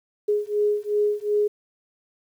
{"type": "beating tone pair", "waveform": "sine", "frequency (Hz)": [415.3, 418], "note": ["G#4", "G#4"], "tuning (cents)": [0, 11], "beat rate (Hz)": 2.7, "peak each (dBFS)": -23, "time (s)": [0.28, 1.48], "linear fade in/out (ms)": 10, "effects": ["9-bit"]}